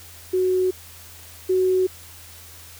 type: tone pair in turn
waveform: sine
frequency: 370 / 372 Hz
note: F#4 / F#4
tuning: 0 / +9 cents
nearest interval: unison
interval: 9 cents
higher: second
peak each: -17 / -16 dBFS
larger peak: second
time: 0.33-0.71 / 1.49-1.87 s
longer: neither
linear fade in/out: 10 ms
effects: added 85 Hz sine -47 dBFS peak until 2.79 s + white hiss -44 dBFS RMS until 2.79 s